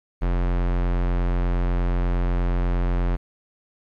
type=tone; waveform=square; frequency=44.18 Hz; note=F1; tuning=21 cents sharp; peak=-20 dBFS; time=0.21-3.17 s; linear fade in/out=20 ms; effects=low-pass 2000 Hz 12 dB/octave + 10-bit